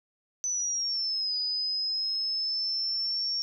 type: linear two-way sweep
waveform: sine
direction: down then up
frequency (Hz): 6040 to 4951 to 5510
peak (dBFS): -27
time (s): 0.44-3.42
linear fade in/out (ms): 0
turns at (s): 1.36
effects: none